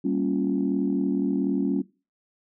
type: chord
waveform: sine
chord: G half-diminished seventh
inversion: none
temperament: equal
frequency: 196 / 233.1 / 277.2 / 349.2 Hz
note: G3 / Bb3 / Db4 / F4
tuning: 0 / 0 / 0 / 0 cents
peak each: -27 / -29 / -24 / -30 dBFS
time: 0.04-1.82 s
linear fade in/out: 10 ms
effects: noise-tail reverb RT60 0.3 s tail -19 dB re dry + tanh soft clip ceiling -13 dBFS